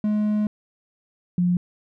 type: tone pair in turn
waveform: triangle / sine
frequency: 211 / 177.43 Hz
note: G#3 / F3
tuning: +28 / +28 cents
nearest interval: minor third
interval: 300 cents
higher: first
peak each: -17 dBFS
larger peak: neither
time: 0.04-0.47 / 1.38-1.57 s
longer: first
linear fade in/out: 2 ms
effects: none